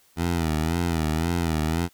15% pulse tone with vibrato, 81.9 Hz, E2, 11 cents flat, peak -16 dBFS, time 0.16-1.89 s, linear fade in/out 50 ms, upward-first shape sine, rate 1.9 Hz, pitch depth 100 cents each way, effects white hiss -60 dBFS RMS until 1.93 s

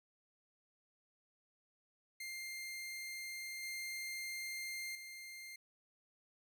sawtooth tone with level steps, 2106 Hz, C7, 11 cents sharp, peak -40 / -38 / -45 dBFS, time 2.2-5.56 s, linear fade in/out 5 ms, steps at 3.63 / 4.95 s, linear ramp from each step 2 ms, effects none

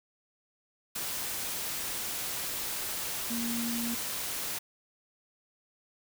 sine tone in noise, 234.3 Hz, A#3, 9 cents sharp, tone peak -32 dBFS, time 3.3-3.95 s, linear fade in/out 10 ms, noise white, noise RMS -35 dBFS, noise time 0.95-4.59 s, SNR 0 dB, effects none

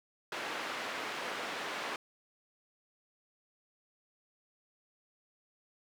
white band-pass noise, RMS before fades -39 dBFS, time 0.32-1.96 s, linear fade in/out 2 ms, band 300 to 2200 Hz, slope 12 dB/octave, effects none

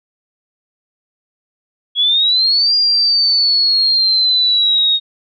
sine exponential two-way sweep, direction up then down, 3322 to 4824 to 3724 Hz, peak -10 dBFS, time 1.95-5 s, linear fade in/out 50 ms, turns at 2.75 s, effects none

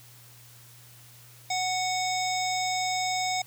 harmonic tone with a mistuned harmonic, 740 Hz, F#5, in tune, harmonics 1 / 3 / 5 / 7 / 9 / 10, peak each -28 / -33 / -35 / -36 / -38 / -38 dBFS, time 1.5-3.42 s, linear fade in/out 5 ms, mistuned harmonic 10, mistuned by +62 cents, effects added 120 Hz sine -53 dBFS peak until 3.46 s + white hiss -53 dBFS RMS until 3.46 s

